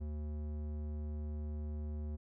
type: tone with low-pass filter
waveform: square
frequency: 75 Hz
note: D2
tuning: 37 cents sharp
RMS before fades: -40 dBFS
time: 0-2.17 s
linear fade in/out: 20 ms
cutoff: 440 Hz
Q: 0.55
effects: none